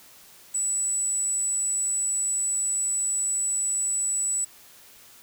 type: tone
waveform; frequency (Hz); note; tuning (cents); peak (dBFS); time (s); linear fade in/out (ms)
sine; 7902; B8; 0; -23; 0.54-4.45; 10
effects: white hiss -51 dBFS RMS until 5.22 s